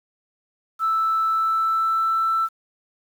sine tone with pitch glide, 1318.5 to 1329.2 Hz, E6 to E6, 0 to +14 cents, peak -17 dBFS, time 0.79-2.49 s, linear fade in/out 50 ms, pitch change +14 cents, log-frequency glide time 1.28-2.2 s, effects tanh soft clip ceiling -14 dBFS + 8-bit

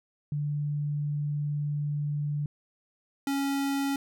sine / square tone pair in turn, 146.83 / 277.2 Hz, D3 / C#4, 0 / 0 cents, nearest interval major seventh, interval 1100 cents, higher second, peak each -27 dBFS, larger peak neither, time 0.32-2.46 / 3.27-3.96 s, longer first, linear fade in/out 2 ms, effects none

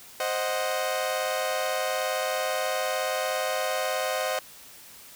sawtooth chord, C diminished, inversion none, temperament equal, 523.3 / 622.3 / 740 Hz, C5 / Eb5 / Gb5, 0 / 0 / 0 cents, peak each -26 / -26 / -28 dBFS, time 0.2-4.39 s, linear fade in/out 2 ms, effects white hiss -48 dBFS RMS until 5.15 s

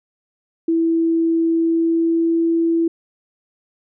sine tone with pitch glide, 329.6 to 332.1 Hz, E4 to E4, 0 to +13 cents, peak -14 dBFS, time 0.68-2.88 s, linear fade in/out 5 ms, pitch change +13 cents, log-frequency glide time 1.49-2.44 s, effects none

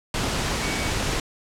sine tone in noise, 2252 Hz, C#7, 27 cents sharp, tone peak -33 dBFS, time 0.62-0.9 s, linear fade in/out 2 ms, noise pink, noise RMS -25 dBFS, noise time 0.14-1.2 s, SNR -11 dB, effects low-pass 8000 Hz 12 dB/octave

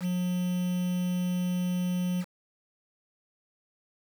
triangle tone with quantisation, 180 Hz, F#3, 47 cents flat, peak -24 dBFS, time 0-2.25 s, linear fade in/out 50 ms, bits 7, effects none

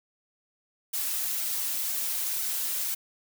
blue noise with flanger, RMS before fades -30 dBFS, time 0.93-2.95 s, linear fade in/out 10 ms, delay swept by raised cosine 1.3 to 6.8 ms, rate 2 Hz, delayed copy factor +0.55, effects none

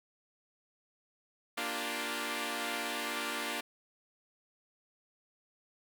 5% pulse chord, G minor seventh, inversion first, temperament equal, 233.1 / 293.7 / 349.2 / 392 Hz, Bb3 / D4 / F4 / G4, 0 / 0 / 0 / 0 cents, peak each -28 / -27 / -29 / -33 dBFS, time 1.57-3.61 s, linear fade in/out 10 ms, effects none

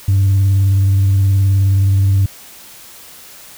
sine tone with vibrato, 97.6 Hz, G2, 7 cents flat, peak -7 dBFS, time 0.08-2.26 s, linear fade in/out 5 ms, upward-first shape sine, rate 19 Hz, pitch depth 33 cents each way, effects tanh soft clip ceiling -7 dBFS + white hiss -38 dBFS RMS until 3.57 s

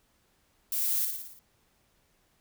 violet noise with echo, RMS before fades -30 dBFS, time 0.72-1.05 s, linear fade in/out 2 ms, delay 57 ms, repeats 6, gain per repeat -4 dB, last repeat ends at 1.392 s, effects pink hiss -69 dBFS RMS until 2.4 s

